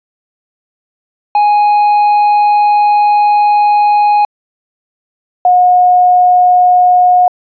triangle / sine tone pair in turn, 830.6 / 722.7 Hz, G#5 / F#5, 0 / -41 cents, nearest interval major second, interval 241 cents, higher first, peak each -4 dBFS, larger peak neither, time 1.35-4.25 / 5.45-7.28 s, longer first, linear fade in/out 2 ms, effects resampled to 11025 Hz

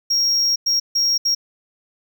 triangle tone bursts at uneven times, 5588 Hz, F8, in tune, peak -14 dBFS, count 4, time 0.1-0.56 / 0.66-0.8 / 0.95-1.18 / 1.25-1.35 s, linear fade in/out 10 ms, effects none

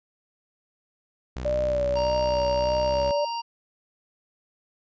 sawtooth tone with pitch glide, 62.9 to 65.27 Hz, B1 to C2, +32 to -4 cents, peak -27 dBFS, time 1.36-3.11 s, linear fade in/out 0 ms, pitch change +64 cents, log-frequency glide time 2.81-2.93 s
sine tone with vibrato, 587 Hz, D5, 1 cent flat, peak -22 dBFS, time 1.45-3.25 s, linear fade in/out 5 ms, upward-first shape sine, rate 1.7 Hz, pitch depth 40 cents each way
harmonic tone, 932.3 Hz, A#5, in tune, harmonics 1 / 3 / 5 / 6, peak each -28 / -39 / -38 / -46 dBFS, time 1.95-3.42 s, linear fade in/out 20 ms
effects resampled to 16000 Hz

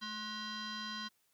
sine tone with frequency modulation, 1480 Hz, F#6, in tune, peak -39 dBFS, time 0.01-1.09 s, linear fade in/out 20 ms, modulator 848 Hz, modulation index 3.9, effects white hiss -75 dBFS RMS until 1.33 s

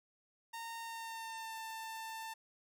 sawtooth tone with pitch glide, 919 to 892.3 Hz, A#5 to A5, -25 to +24 cents, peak -39 dBFS, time 0.53-2.34 s, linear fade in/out 10 ms, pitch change -51 cents, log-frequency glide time 0.8-1.58 s, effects 13-bit

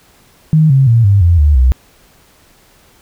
sine tone with pitch steps, 156.5 / 134.68 / 115.9 / 99.73 / 85.83 / 73.86 / 63.56 Hz, D#3 / C#3 / A#2 / G2 / F2 / D2 / C2, +10 / -50 / -10 / +30 / -30 / +10 / -50 cents, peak -5 dBFS, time 0.53-1.72 s, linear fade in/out 0 ms, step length 170 ms, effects pink hiss -48 dBFS RMS until 3.01 s

